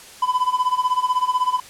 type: tone with tremolo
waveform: triangle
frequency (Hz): 1004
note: B5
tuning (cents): +28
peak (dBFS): -12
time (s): 0.22-1.6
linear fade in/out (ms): 5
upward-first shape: sine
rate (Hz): 16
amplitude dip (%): 85
effects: white hiss -42 dBFS RMS until 1.69 s + low-pass 10000 Hz 12 dB/octave